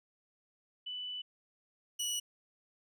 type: tone pair in turn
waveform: sine / 20% pulse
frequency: 2984 / 2936 Hz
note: F#7 / F#7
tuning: +14 / -14 cents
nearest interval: unison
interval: 28 cents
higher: first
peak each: -38 / -28 dBFS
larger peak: second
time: 0.86-1.22 / 1.99-2.2 s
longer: first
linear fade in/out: 10 ms
effects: none